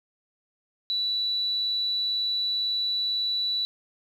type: tone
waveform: sine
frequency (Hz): 3951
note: B7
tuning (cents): 0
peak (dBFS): -24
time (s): 0.9-3.65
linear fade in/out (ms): 0
effects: 9-bit